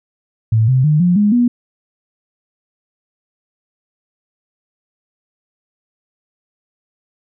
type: tone with pitch steps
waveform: sine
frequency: 111 / 129.73 / 151.63 / 177.22 / 207.1 / 242.1 Hz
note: A2 / C3 / D#3 / F3 / G#3 / B3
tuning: +16 / -14 / -44 / +26 / -5 / -34 cents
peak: -9 dBFS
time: 0.52-1.48 s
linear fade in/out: 5 ms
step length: 160 ms
effects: none